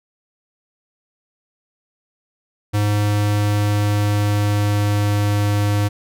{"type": "tone with pitch glide", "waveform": "square", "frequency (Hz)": [103.83, 102.93], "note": ["G#2", "G#2"], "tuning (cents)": [0, -15], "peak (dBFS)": -16, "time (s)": [2.73, 5.89], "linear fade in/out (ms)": 20, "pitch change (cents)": -15, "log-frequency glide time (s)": [2.93, 5.52], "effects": []}